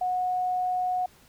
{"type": "tone", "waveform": "sine", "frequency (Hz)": 731, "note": "F#5", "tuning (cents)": -21, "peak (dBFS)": -24, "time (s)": [0.01, 1.06], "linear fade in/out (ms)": 5, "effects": ["pink hiss -57 dBFS RMS until 1.28 s"]}